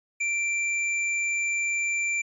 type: tone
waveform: square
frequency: 2353 Hz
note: D7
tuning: 3 cents sharp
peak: -25 dBFS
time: 0.2-2.22 s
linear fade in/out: 10 ms
effects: resampled to 24000 Hz